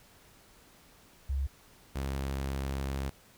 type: tone pair in turn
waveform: sine / sawtooth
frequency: 68.2 / 67.81 Hz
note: C#2 / C#2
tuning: -28 / -38 cents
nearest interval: unison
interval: 10 cents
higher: first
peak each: -28 dBFS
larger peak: neither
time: 1.29-1.47 / 1.95-3.1 s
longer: second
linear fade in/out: 10 ms
effects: pink hiss -59 dBFS RMS until 3.37 s